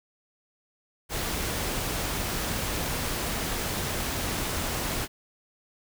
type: noise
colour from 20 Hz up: pink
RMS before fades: -30 dBFS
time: 1.09-5.08 s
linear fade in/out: 50 ms
effects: none